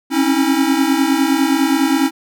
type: tone cluster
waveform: square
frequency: 267.5 / 277.3 / 322.2 Hz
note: C4 / C#4 / E4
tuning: +38 / +1 / -39 cents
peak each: -18 dBFS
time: 0.1-2.11 s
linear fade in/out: 50 ms
effects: none